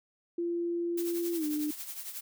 sine tone with pitch glide, 343.2 to 300.5 Hz, F4 to D4, -30 to +40 cents, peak -29 dBFS, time 0.38-1.71 s, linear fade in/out 5 ms, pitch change -230 cents, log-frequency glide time 1.35-1.45 s
blue noise with tremolo, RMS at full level -38 dBFS, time 0.97-2.21 s, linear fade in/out 10 ms, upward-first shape triangle, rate 11 Hz, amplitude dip 70%
effects none

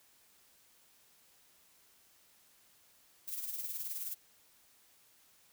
violet noise with tremolo, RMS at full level -38 dBFS, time 3.27-4.15 s, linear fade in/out 20 ms, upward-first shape sine, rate 19 Hz, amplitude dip 55%, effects white hiss -66 dBFS RMS until 5.52 s

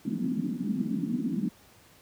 white band-pass noise, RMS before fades -30 dBFS, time 0.05-1.49 s, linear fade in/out 5 ms, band 170 to 280 Hz, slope 48 dB/octave, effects pink hiss -57 dBFS RMS until 2.01 s + high-pass 60 Hz 12 dB/octave

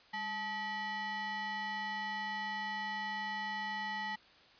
square ring-modulated tone, 534 Hz, C5, 35 cents sharp, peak -34 dBFS, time 0.13-4.16 s, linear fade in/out 10 ms, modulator 1400 Hz, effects white hiss -61 dBFS RMS until 4.59 s + resampled to 11025 Hz

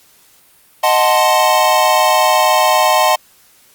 square chord, D# diminished seventh, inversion none, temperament equal, 622.3 / 740 / 880 / 1046.5 Hz, D#5 / F#5 / A5 / C6, 0 / 0 / 0 / 0 cents, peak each -16 dBFS, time 0.83-3.16 s, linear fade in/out 10 ms, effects white hiss -49 dBFS RMS until 3.74 s + Opus 48 kbps

